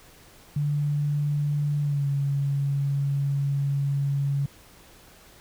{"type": "tone with pitch glide", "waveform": "sine", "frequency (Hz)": [146.3, 140.1], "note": ["D3", "C#3"], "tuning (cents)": [-6, 19], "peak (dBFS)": -22, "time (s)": [0.56, 4.46], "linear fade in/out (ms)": 5, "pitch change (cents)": -75, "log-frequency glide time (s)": [1.81, 2.07], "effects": ["pink hiss -52 dBFS RMS until 5.4 s"]}